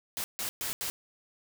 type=noise bursts at uneven times; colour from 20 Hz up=white; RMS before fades=-34 dBFS; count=4; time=0.17-0.24 / 0.39-0.49 / 0.61-0.73 / 0.81-0.9 s; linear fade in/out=0 ms; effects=none